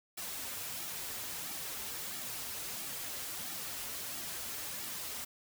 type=noise with flanger; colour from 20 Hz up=white; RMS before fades=-41 dBFS; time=0.17-5.25 s; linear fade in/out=10 ms; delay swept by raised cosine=1.9 to 6.2 ms; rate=1.5 Hz; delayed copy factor=-0.65; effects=none